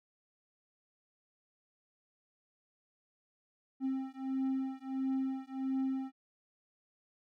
triangle beating tone pair, 264.6 / 266.1 Hz, C4 / C4, +20 / +29 cents, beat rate 1.5 Hz, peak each -34 / -34 dBFS, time 3.8-6.12 s, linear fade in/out 50 ms, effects none

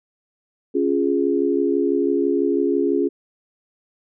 sine chord, Db major, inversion none, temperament equal, 277.2 / 349.2 / 415.3 Hz, Db4 / F4 / Ab4, 0 / 0 / 0 cents, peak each -21 dBFS, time 0.74-3.09 s, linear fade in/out 20 ms, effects none

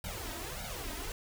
pink noise with flanger, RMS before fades -40 dBFS, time 0.04-1.12 s, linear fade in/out 2 ms, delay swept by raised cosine 1.3 to 3.2 ms, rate 1.7 Hz, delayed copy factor +1, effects none

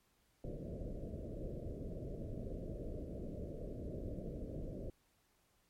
pink low-pass noise, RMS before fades -44 dBFS, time 0.44-4.9 s, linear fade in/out 2 ms, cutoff 640 Hz, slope 96 dB/octave, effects pink hiss -75 dBFS RMS until 5.69 s + MP3 64 kbps

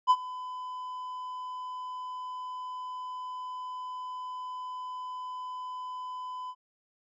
triangle tone with ADSR envelope, 1007 Hz, B5, 33 cents sharp, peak -14 dBFS, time 0.07-6.55 s, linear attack 35 ms, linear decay 51 ms, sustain -20 dB, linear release 54 ms, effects resampled to 16000 Hz

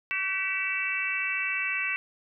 harmonic tone with a mistuned harmonic, 381.2 Hz, G4, 48 cents flat, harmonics 3 / 4 / 5 / 6 / 7, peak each -40 / -36 / -33 / -32 / -30 dBFS, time 0.11-1.96 s, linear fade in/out 0 ms, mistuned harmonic 5, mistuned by +44 cents, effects none

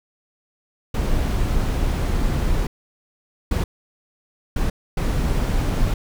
brown noise bursts at uneven times, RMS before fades -20 dBFS, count 4, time 0.94-2.67 / 3.51-3.64 / 4.56-4.7 / 4.97-5.94 s, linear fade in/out 5 ms, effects none

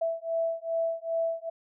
sine beating tone pair, 659.3 / 661.8 Hz, E5 / E5, 0 / +7 cents, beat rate 2.5 Hz, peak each -30 dBFS, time 0.01-1.5 s, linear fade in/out 10 ms, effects none

